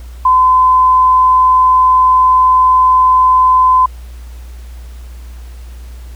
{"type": "tone", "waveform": "sine", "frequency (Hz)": 1021, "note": "C6", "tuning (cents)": -43, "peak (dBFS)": -5, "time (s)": [0.25, 3.86], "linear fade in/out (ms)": 5, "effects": ["added 60 Hz sine -27 dBFS peak until 6.15 s", "pink hiss -44 dBFS RMS until 6.15 s"]}